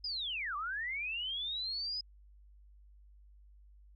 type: linear two-way sweep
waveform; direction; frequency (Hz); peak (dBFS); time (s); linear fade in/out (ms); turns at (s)
sine; down then up; 5080 to 1126 to 5080; -35; 0.04-2.01; 5; 0.56
effects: added 50 Hz sine -56 dBFS peak until 3.95 s